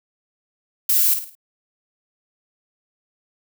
violet noise with echo, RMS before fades -17 dBFS, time 0.89-1.14 s, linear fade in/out 5 ms, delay 53 ms, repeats 4, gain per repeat -8 dB, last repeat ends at 1.352 s, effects none

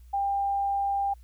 sine tone, 796 Hz, G5, 26 cents sharp, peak -24 dBFS, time 0.13-1.14 s, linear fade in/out 10 ms, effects added 60 Hz sine -47 dBFS peak until 1.23 s + white hiss -68 dBFS RMS until 1.23 s

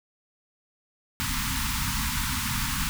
pink band-stop noise, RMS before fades -28 dBFS, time 1.2-2.89 s, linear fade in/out 0 ms, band 270 to 880 Hz, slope 96 dB/octave, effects none

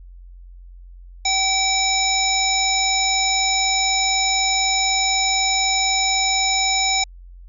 harmonic tone with a mistuned harmonic, 768 Hz, G5, 36 cents flat, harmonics 1 / 3 / 5 / 7 / 9, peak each -23 / -23 / -23 / -23 / -23 dBFS, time 1.25-7.04 s, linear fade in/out 5 ms, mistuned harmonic 7, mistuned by -21 cents, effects added 44 Hz sine -38 dBFS peak until 7.48 s

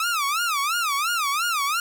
sawtooth tone with vibrato, 1258 Hz, D#6, 19 cents sharp, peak -18 dBFS, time 0-1.8 s, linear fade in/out 2 ms, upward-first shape sine, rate 2.9 Hz, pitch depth 220 cents each way, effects 10-bit

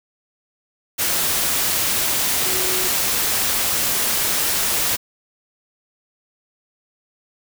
sine tone in noise, 370.5 Hz, F#4, 2 cents sharp, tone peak -29 dBFS, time 2.45-2.89 s, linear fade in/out 20 ms, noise white, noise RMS -20 dBFS, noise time 0.98-4.97 s, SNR -12 dB, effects none

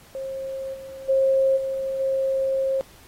sine tone with level steps, 535 Hz, C5, 38 cents sharp, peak -28 / -35 / -16 / -24 / -20 dBFS, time 0.15-2.81 s, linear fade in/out 0 ms, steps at 0.73 / 1.08 / 1.56 / 1.99 s, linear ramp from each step 20 ms, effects pink hiss -51 dBFS RMS until 3.07 s + AAC 48 kbps

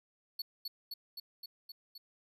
square tone with echo, 4418 Hz, C#8, 7 cents flat, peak -36 dBFS, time 0.39-0.42 s, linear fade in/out 5 ms, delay 260 ms, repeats 6, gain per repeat -2 dB, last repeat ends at 1.98 s, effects none

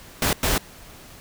pink noise bursts at uneven times, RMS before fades -21 dBFS, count 2, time 0.22-0.33 / 0.43-0.58 s, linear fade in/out 2 ms, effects pink hiss -45 dBFS RMS until 1.2 s

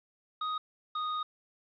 square tone pair in turn, 1250 / 1240.6 Hz, D#6 / D#6, +8 / -5 cents, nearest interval unison, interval 13 cents, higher first, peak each -32 / -32 dBFS, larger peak neither, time 0.41-0.58 / 0.95-1.23 s, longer second, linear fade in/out 5 ms, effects resampled to 11025 Hz + 10-bit

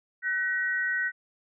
sine tone pair together, 1508 / 1900 Hz, F#6 / A#6, +32 / +33 cents, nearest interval major third, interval 401 cents, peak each -28 dBFS, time 0.22-1.12 s, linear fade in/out 50 ms, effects none

